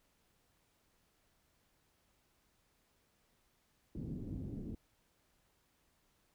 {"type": "low-pass noise", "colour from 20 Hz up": "white", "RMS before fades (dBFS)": -43, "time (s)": [3.95, 4.75], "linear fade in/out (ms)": 2, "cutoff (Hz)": 280, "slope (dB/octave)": 24, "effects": ["pink hiss -75 dBFS RMS until 6.34 s"]}